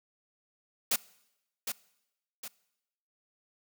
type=noise with echo; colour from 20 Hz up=white; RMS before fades=-27 dBFS; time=0.91-0.96 s; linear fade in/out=5 ms; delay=760 ms; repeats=2; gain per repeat=-7 dB; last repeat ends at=2.48 s; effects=noise-tail reverb RT60 0.9 s tail -22 dB re dry + high-pass 200 Hz 12 dB/octave